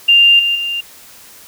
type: tone with level steps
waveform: sine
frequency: 2794 Hz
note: F7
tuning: in tune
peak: -5 / -12 / -17 dBFS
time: 0.08-0.81 s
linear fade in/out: 10 ms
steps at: 0.39 / 0.55 s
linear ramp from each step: 5 ms
effects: white hiss -40 dBFS RMS until 1.47 s